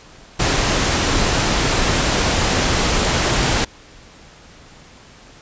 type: noise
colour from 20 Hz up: pink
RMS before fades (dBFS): -17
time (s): 0.39-3.65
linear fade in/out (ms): 10
effects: pink hiss -44 dBFS RMS until 5.41 s + resampled to 16000 Hz